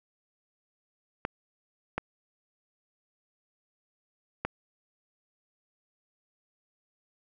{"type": "clicks", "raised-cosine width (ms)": 0.5, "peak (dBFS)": -14, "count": 3, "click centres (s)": [1.251, 1.98, 4.45], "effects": []}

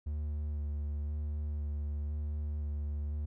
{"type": "tone with vibrato", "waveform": "triangle", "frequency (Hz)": 74, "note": "D2", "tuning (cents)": 14, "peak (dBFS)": -31, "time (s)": [0.06, 3.26], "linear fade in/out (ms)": 10, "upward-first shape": "square", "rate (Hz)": 0.98, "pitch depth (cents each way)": 15, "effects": []}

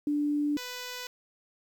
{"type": "tone pair in turn", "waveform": ["sine", "5% pulse"], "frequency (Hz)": [293.4, 496.7], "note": ["D4", "B4"], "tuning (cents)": [-2, 10], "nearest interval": "major sixth", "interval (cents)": 912, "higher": "second", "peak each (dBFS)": -25, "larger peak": "neither", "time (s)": [[0.07, 0.57], [0.57, 1.07]], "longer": "neither", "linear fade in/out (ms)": 2, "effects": ["10-bit"]}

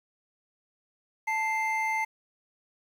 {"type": "tone pair together", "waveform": "triangle", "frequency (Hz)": [880, 2093], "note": ["A5", "C7"], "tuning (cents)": [0, 0], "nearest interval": "octave + minor third", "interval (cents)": 1500, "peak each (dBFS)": -27, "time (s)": [1.27, 2.05], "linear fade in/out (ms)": 10, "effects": ["9-bit"]}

